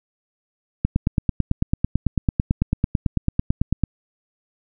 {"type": "click train", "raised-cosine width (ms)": 5, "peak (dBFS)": -5, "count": 28, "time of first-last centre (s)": [0.85, 3.837], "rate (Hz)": 9.04, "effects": []}